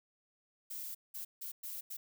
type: noise bursts at uneven times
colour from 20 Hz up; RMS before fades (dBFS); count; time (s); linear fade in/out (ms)
violet; -43; 5; 0.7-0.95 / 1.14-1.25 / 1.41-1.52 / 1.63-1.81 / 1.9-1.97; 10
effects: none